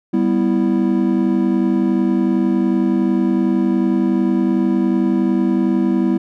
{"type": "chord", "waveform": "triangle", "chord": "E minor", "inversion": "first", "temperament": "equal", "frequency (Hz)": [196, 246.9, 329.6], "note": ["G3", "B3", "E4"], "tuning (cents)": [0, 0, 0], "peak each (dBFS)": -16, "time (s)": [0.13, 6.18], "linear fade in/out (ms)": 10, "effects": []}